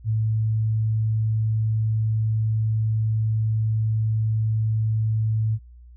sine tone, 110 Hz, A2, in tune, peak -19 dBFS, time 0.04-5.59 s, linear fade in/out 50 ms, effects added 60 Hz sine -43 dBFS peak until 5.96 s

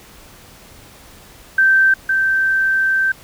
sine tone pair in turn, 1558 / 1558 Hz, G6 / G6, -11 / -11 cents, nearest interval unison, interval 0 cents, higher neither, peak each -9 / -13 dBFS, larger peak first, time 1.58-1.94 / 2.09-3.12 s, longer second, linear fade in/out 5 ms, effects pink hiss -43 dBFS RMS until 3.23 s

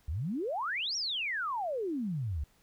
sine exponential two-way sweep, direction up then down, 65.41 to 5800 to 65.41 Hz, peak -31 dBFS, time 0.08-2.44 s, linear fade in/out 5 ms, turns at 0.96 s, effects pink hiss -67 dBFS RMS until 2.62 s

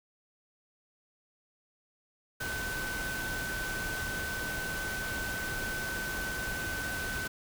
sine tone in noise, 1521 Hz, F#6, 47 cents sharp, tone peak -35 dBFS, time 2.4-7.28 s, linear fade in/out 10 ms, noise pink, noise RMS -38 dBFS, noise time 2.4-7.28 s, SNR 0 dB, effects none

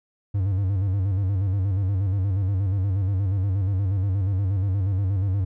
triangle tone with vibrato, 96.7 Hz, G2, 23 cents flat, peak -18 dBFS, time 0.34-5.45 s, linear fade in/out 10 ms, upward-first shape square, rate 8.4 Hz, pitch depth 71 cents each way, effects none

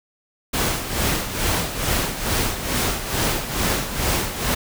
pink noise with tremolo, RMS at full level -20 dBFS, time 0.53-4.55 s, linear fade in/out 10 ms, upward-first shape sine, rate 2.3 Hz, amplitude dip 65%, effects none

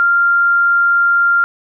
sine tone, 1392 Hz, F6, 6 cents flat, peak -9 dBFS, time 0-1.44 s, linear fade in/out 0 ms, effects none

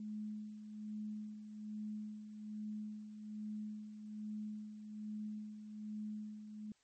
sine tone with tremolo, 212.6 Hz, G#3, 41 cents sharp, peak -40 dBFS, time 0-6.72 s, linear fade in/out 2 ms, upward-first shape sine, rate 1.2 Hz, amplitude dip 60%, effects white hiss -75 dBFS RMS until 6.83 s + MP3 32 kbps

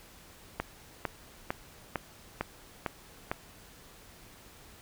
click train, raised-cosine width 0.5 ms, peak -15 dBFS, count 7, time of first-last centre 0.6-3.315 s, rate 2.21 Hz, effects pink hiss -54 dBFS RMS until 4.81 s

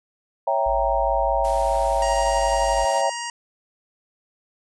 sine chord, C# diminished seventh, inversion none, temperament equal, 554.4 / 659.3 / 784 / 932.3 Hz, C#5 / E5 / G5 / Bb5, 0 / 0 / 0 / 0 cents, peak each -24 dBFS, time 0.47-3.1 s, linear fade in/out 5 ms
sine tone, 51.91 Hz, G#1, in tune, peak -28 dBFS, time 0.66-2.85 s, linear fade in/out 5 ms
white noise, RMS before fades -39 dBFS, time 1.44-3.02 s, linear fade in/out 10 ms
harmonic tone, 944 Hz, A#5, 22 cents sharp, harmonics 1 / 2 / 3 / 5 / 6 / 7 / 8 / 9, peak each -31 / -34 / -36 / -38 / -39 / -39 / -40 / -41 dBFS, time 2.02-3.3 s, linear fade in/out 2 ms
effects resampled to 24000 Hz

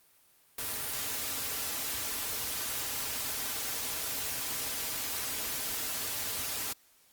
white noise with comb filter, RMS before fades -35 dBFS, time 0.58-6.73 s, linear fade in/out 5 ms, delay 5.5 ms, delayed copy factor -0.5, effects white hiss -64 dBFS RMS until 7.12 s + Opus 32 kbps

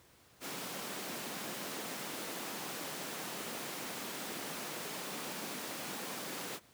pink high-pass noise, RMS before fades -42 dBFS, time 0.4-6.6 s, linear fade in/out 50 ms, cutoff 180 Hz, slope 24 dB/octave, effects pink hiss -63 dBFS RMS until 6.73 s + high-pass 80 Hz 12 dB/octave

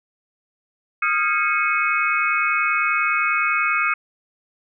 sine tone cluster, 1234 / 1384 / 1624 / 2191 / 2530 Hz, D#6 / F6 / G#6 / C#7 / D#7, -15 / -16 / -39 / -21 / +28 cents, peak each -23 / -24 / -29 / -22 / -24 dBFS, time 1.02-3.94 s, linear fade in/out 5 ms, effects none

